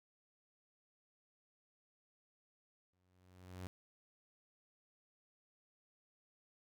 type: tone with exponential growth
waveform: sawtooth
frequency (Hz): 91.5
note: F#2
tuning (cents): -19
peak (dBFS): -39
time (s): 2.93-3.67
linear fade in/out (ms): 0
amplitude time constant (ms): 160
effects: none